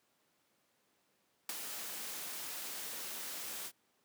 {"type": "noise with ADSR envelope", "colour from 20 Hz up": "white", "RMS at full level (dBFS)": -36, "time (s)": [1.49, 3.72], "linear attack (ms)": 3, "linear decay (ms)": 17, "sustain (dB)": -7, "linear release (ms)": 59, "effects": ["pink hiss -75 dBFS RMS until 4.04 s", "high-pass 200 Hz 12 dB/octave"]}